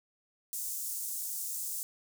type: high-pass noise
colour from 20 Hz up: pink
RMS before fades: -37 dBFS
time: 0.53-1.83 s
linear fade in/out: 0 ms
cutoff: 7100 Hz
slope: 24 dB/octave
effects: none